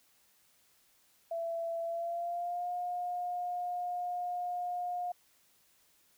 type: tone with pitch glide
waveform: sine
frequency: 669 to 712.9 Hz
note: E5 to F5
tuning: +25 to +35 cents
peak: -33 dBFS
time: 1.31-5.12 s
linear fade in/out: 5 ms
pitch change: +110 cents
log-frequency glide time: 1.82-2.7 s
effects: white hiss -68 dBFS RMS until 6.17 s